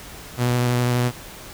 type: tone with vibrato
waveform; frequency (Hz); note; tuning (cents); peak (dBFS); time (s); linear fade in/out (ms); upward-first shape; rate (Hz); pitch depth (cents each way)
sawtooth; 122.6; B2; -12; -14; 0.37-1.12; 50; triangle; 12; 19
effects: pink hiss -39 dBFS RMS until 1.53 s